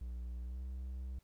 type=tone with pitch glide; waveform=triangle; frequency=60.4 to 63.92 Hz; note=B1 to C2; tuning=-38 to -40 cents; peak=-38 dBFS; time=0.01-1.19 s; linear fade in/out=5 ms; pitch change=+98 cents; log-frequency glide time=0.42-0.62 s; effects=pink hiss -75 dBFS RMS until 1.23 s